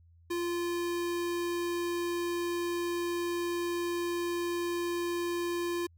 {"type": "tone", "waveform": "square", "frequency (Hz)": 346.5, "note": "F4", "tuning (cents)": -14, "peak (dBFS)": -31, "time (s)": [0.3, 5.87], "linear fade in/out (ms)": 10, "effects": ["added 84 Hz sine -57 dBFS peak until 5.97 s"]}